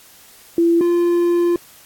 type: tone pair in turn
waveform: sine / triangle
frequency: 337.6 / 346.5 Hz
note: E4 / F4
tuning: +41 / -14 cents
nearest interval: unison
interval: 45 cents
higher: second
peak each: -11 dBFS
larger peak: neither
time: 0.58-0.81 / 0.81-1.56 s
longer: second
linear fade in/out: 2 ms
effects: white hiss -46 dBFS RMS until 1.85 s + AAC 64 kbps